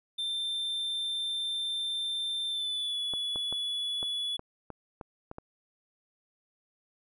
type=tone with pitch glide; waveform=triangle; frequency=3572 to 3413 Hz; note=A7 to G#7; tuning=+25 to +47 cents; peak=-29 dBFS; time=0.18-4.37 s; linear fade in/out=10 ms; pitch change=-78 cents; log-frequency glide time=2.48-2.97 s
type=clicks; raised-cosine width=1 ms; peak=-26 dBFS; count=9; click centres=3.137 / 3.359 / 3.526 / 4.029 / 4.394 / 4.703 / 5.012 / 5.314 / 5.384 s
effects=none